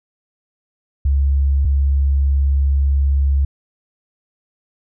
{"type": "tone pair in turn", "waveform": "sine", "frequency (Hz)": [69.2, 69.2], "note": ["C#2", "C#2"], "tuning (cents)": [-2, -2], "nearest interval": "unison", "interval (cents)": 0, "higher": "neither", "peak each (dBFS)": -12, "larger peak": "neither", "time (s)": [[1.05, 1.65], [1.65, 3.45]], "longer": "second", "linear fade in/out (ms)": 5, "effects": []}